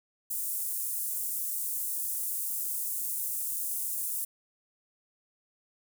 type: high-pass noise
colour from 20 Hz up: pink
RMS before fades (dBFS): -33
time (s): 0.3-4.25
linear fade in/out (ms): 10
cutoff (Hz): 9200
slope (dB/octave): 24
effects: none